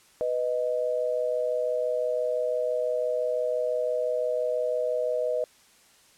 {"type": "tone pair together", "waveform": "sine", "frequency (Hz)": [495.3, 621.2], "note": ["B4", "D#5"], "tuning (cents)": [5, -3], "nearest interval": "major third", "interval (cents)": 392, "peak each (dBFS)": -27, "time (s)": [0.21, 5.44], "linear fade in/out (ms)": 0, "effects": ["white hiss -58 dBFS RMS until 6.17 s", "low-pass 10000 Hz 12 dB/octave"]}